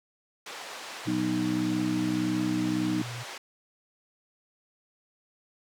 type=band-pass noise; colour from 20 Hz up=pink; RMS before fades=-41 dBFS; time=0.46-3.38 s; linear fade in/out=5 ms; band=640 to 6300 Hz; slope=12 dB/octave
type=tone with vibrato; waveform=sine; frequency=120.2 Hz; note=B2; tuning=46 cents flat; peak=-36 dBFS; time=1.05-3.24 s; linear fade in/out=20 ms; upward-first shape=sine; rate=19 Hz; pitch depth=66 cents each way
type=harmonic tone; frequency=61.74 Hz; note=B1; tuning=in tune; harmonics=3 / 4 / 5; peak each=-32 / -33 / -27 dBFS; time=1.07-3.02 s; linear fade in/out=5 ms
effects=none